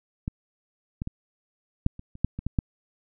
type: clicks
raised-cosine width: 5 ms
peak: -16 / -18 / -19 / -8 / -27 / -30 / -9 / -20 / -15 / -10 dBFS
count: 10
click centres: 0.279 / 1.019 / 1.074 / 1.864 / 1.994 / 2.154 / 2.246 / 2.39 / 2.466 / 2.588 s
effects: none